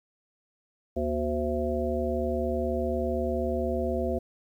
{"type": "harmonic tone with a mistuned harmonic", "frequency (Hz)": 74.2, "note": "D2", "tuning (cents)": 18, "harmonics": [1, 3, 5, 7, 9], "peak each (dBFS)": [-32, -32, -32, -32, -32], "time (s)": [0.96, 4.19], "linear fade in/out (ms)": 10, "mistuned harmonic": 3, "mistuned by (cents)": 120, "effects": ["10-bit"]}